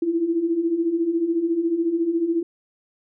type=beating tone pair; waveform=sine; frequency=323.3 / 337.3 Hz; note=E4 / E4; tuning=-34 / +40 cents; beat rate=14 Hz; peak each=-26 / -20 dBFS; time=0.02-2.43 s; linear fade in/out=5 ms; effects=none